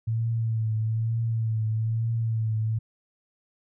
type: tone with vibrato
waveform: sine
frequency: 112.2 Hz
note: A2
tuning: 34 cents sharp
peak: -23 dBFS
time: 0.07-2.79 s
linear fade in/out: 10 ms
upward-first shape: triangle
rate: 1.1 Hz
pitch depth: 47 cents each way
effects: none

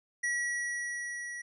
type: tone with level ramp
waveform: square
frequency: 1927 Hz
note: B6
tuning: 43 cents flat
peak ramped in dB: -29 to -39 dBFS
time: 0.23-1.42 s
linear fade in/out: 10 ms
effects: resampled to 24000 Hz

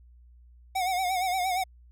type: tone with vibrato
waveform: square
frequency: 740 Hz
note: F#5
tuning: in tune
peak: -26 dBFS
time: 0.75-1.64 s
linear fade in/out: 10 ms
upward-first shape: sine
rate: 8.6 Hz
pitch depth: 71 cents each way
effects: added 60 Hz sine -51 dBFS peak until 1.91 s

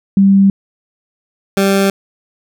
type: tone pair in turn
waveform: sine / 20% pulse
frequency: 196 / 196 Hz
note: G3 / G3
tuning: 0 / 0 cents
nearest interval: unison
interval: 0 cents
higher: neither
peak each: -5 dBFS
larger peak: neither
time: 0.17-0.5 / 1.57-1.9 s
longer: neither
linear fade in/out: 2 ms
effects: none

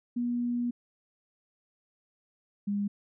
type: tone pair in turn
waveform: sine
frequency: 241.3 / 202.9 Hz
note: B3 / G#3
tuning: -40 / -40 cents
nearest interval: minor third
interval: 300 cents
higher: first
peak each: -27 dBFS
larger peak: neither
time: 0.16-0.71 / 2.67-2.88 s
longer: first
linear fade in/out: 10 ms
effects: none

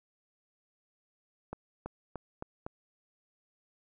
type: accelerating click train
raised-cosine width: 1 ms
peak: -24 dBFS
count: 5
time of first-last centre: 1.53-2.665 s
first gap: 330 ms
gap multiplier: 0.9
effects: none

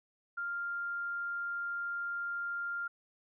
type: tone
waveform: sine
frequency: 1396.9 Hz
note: F6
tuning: in tune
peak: -34 dBFS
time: 0.37-2.88 s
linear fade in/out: 10 ms
effects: none

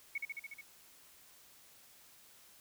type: tone with echo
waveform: sine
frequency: 2217 Hz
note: C#7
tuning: in tune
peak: -34 dBFS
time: 0.15-0.18 s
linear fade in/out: 5 ms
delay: 72 ms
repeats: 6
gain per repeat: -2 dB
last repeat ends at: 0.612 s
effects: white hiss -61 dBFS RMS until 2.6 s

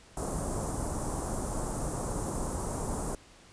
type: band-stop noise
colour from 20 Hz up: pink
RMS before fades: -33 dBFS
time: 0.17-3.15 s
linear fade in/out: 2 ms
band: 1100 to 7700 Hz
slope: 24 dB/octave
effects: pink hiss -56 dBFS RMS until 3.52 s + resampled to 22050 Hz

